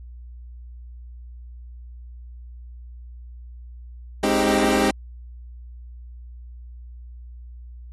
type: chord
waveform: 25% pulse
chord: Ab major seventh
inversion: none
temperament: equal with one note detuned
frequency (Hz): 207.7 / 265.3 / 311.1 / 392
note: Ab3 / C4 / Eb4 / G4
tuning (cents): 0 / +24 / 0 / 0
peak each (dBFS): -20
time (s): 4.23-4.91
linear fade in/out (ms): 5
effects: added 60 Hz sine -37 dBFS peak until 7.92 s + AAC 32 kbps